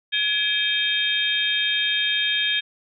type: tone cluster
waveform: sine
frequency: 1688 / 2333 / 2549 / 3199 / 3667 Hz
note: G#6 / D7 / D#7 / G7 / A#7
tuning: +28 / -12 / +41 / +34 / -29 cents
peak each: -26 / -30 / -30 / -23 / -26 dBFS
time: 0.12-2.61 s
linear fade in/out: 20 ms
effects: none